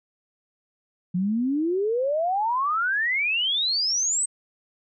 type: exponential sweep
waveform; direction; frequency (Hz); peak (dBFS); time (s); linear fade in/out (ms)
sine; up; 173.4 to 8372; -21; 1.14-4.26; 10
effects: none